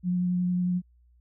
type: tone with vibrato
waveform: sine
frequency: 179.3 Hz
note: F3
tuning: 46 cents sharp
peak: -23 dBFS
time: 0.03-0.82 s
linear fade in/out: 50 ms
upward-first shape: sine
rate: 11 Hz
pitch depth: 11 cents each way
effects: added 60 Hz sine -57 dBFS peak until 1.2 s